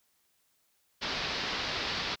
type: low-pass noise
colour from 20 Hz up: white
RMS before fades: -34 dBFS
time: 1.01-2.16 s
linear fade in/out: 20 ms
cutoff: 5000 Hz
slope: 48 dB/octave
effects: white hiss -72 dBFS RMS until 2.2 s